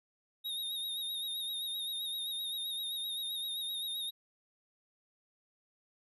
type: tone with vibrato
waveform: square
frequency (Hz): 3729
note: A#7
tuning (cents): 0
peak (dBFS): -36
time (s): 0.44-4.11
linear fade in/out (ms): 20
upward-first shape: sine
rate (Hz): 7.7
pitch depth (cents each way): 47
effects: none